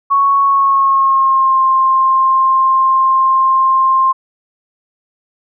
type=tone with pitch glide; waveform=sine; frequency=1108.7 to 1056.8 Hz; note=C#6 to C6; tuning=0 to +17 cents; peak=-8 dBFS; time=0.1-4.13 s; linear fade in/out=20 ms; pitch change=-83 cents; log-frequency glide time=0.42-1.61 s; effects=none